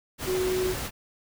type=tone in noise; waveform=sine; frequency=370 Hz; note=F#4; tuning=in tune; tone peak=-24 dBFS; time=0.25-0.75 s; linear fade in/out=50 ms; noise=pink; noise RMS=-33 dBFS; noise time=0.18-0.91 s; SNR=+6 dB; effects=none